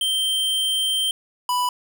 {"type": "tone pair in turn", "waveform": "square", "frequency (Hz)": [3136, 989.7], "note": ["G7", "B5"], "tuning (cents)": [0, 3], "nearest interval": "octave + minor sixth", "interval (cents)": 1997, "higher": "first", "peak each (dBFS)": -20, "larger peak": "neither", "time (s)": [[0.01, 1.11], [1.49, 1.69]], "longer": "first", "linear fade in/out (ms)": 2, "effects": []}